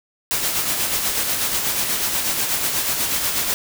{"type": "noise with tremolo", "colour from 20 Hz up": "white", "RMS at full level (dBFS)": -20, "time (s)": [0.31, 3.54], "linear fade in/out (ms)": 0, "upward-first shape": "sine", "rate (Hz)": 8.2, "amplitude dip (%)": 40, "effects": []}